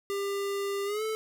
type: tone with pitch glide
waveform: square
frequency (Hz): 398.8 to 437.4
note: G4 to A4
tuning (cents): +30 to -10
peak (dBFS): -30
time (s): 0.1-1.15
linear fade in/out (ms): 0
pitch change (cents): +160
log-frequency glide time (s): 0.85-1.03
effects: none